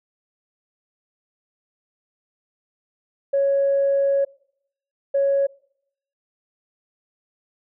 sine tone bursts at uneven times, 554.4 Hz, C#5, in tune, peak -15 dBFS, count 2, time 3.33-4.25 / 5.14-5.47 s, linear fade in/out 10 ms, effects noise-tail reverb RT60 0.7 s tail -24 dB re dry + tanh soft clip ceiling -12 dBFS

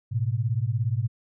sine beating tone pair, 108.1 / 125.1 Hz, A2 / B2, -30 / +23 cents, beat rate 17 Hz, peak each -25 / -26 dBFS, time 0.11-1.08 s, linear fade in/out 20 ms, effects none

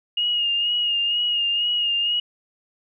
sine tone with vibrato, 2856 Hz, F7, 38 cents sharp, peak -19 dBFS, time 0.17-2.2 s, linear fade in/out 5 ms, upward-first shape sine, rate 2.1 Hz, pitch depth 34 cents each way, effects none

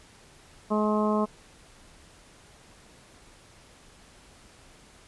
harmonic tone, 212.2 Hz, G#3, 38 cents sharp, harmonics 1 / 2 / 3 / 4 / 5 / 6, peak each -25 / -29 / -30 / -35 / -30 / -39 dBFS, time 0.7-1.26 s, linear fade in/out 20 ms, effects pink hiss -54 dBFS RMS until 5.07 s + resampled to 24000 Hz

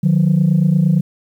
sine tone pair together, 152.54 / 181.2 Hz, D#3 / F#3, -34 / -36 cents, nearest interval minor third, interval 298 cents, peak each -12 dBFS, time 0.03-1.01 s, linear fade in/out 10 ms, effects tanh soft clip ceiling -6 dBFS + 8-bit

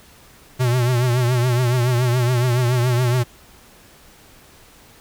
square tone with vibrato, 123.47 Hz, B2, in tune, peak -16 dBFS, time 0.59-3.24 s, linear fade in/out 20 ms, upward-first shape triangle, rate 7.1 Hz, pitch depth 89 cents each way, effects pink hiss -48 dBFS RMS until 5 s

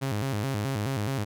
sawtooth tone with vibrato, 118.7 Hz, A#2, 32 cents sharp, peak -23 dBFS, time 0.01-1.25 s, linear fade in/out 20 ms, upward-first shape square, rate 4.7 Hz, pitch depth 230 cents each way, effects none

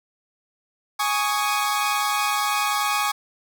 sawtooth chord, Ab suspended fourth, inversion none, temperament equal with one note detuned, 830.6 / 1114.5 / 1244.5 Hz, Ab5 / Db6 / Eb6, 0 / +9 / 0 cents, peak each -21 / -21 / -23 dBFS, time 0.99-3.12 s, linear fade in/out 10 ms, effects none

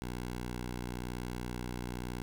10% pulse tone, 61 Hz, B1, 21 cents flat, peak -29 dBFS, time 0.02-2.22 s, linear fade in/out 0 ms, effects none

